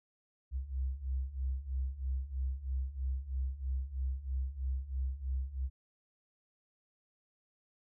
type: beating tone pair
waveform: sine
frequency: 63.9 / 67 Hz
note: C2 / C2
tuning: -40 / +42 cents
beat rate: 3.1 Hz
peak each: -38 / -35 dBFS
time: 0.51-5.7 s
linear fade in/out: 50 ms
effects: none